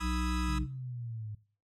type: harmonic tone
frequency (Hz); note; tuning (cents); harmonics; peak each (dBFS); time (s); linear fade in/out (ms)
61.74; B1; 0; 1 / 3 / 5; -31 / -36 / -38; 0-0.67; 50
type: chord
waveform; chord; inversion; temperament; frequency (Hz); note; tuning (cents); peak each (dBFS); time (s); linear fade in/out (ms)
sawtooth; E major seventh; second; equal with one note detuned; 987.8 / 1244.5 / 1318.5 / 1656.4; B5 / D#6 / E6 / G#6; 0 / 0 / 0 / -5; -40 / -38 / -40 / -43; 0-0.59; 10
type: linear sweep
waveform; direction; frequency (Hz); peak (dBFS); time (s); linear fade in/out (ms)
sine; down; 142.6 to 104.4; -37; 0.48-1.35; 5
effects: noise-tail reverb RT60 0.4 s tail -18 dB re dry + low-pass 9000 Hz 12 dB/octave